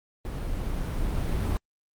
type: noise with level ramp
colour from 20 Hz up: brown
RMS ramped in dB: -32 to -25 dBFS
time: 0.25-1.57 s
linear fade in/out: 0 ms
effects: Opus 32 kbps